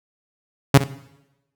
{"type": "tone with echo", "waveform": "sawtooth", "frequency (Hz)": 138.59, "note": "C#3", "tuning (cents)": 0, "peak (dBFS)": -3, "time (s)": [0.74, 0.78], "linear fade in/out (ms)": 5, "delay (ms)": 63, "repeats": 1, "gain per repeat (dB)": -14, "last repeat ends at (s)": 0.843, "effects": ["noise-tail reverb RT60 0.9 s tail -17 dB re dry"]}